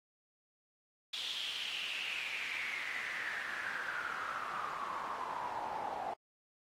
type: noise with band-pass filter sweep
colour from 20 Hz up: pink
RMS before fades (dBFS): -40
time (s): 1.13-6.14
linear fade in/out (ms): 5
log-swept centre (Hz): 3500 to 760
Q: 6.5
effects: AAC 48 kbps